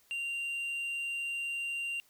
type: tone with tanh clipping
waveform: sine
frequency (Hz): 2774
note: F7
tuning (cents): -12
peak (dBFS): -34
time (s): 0.11-2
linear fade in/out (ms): 0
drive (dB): 4
effects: white hiss -66 dBFS RMS until 2.09 s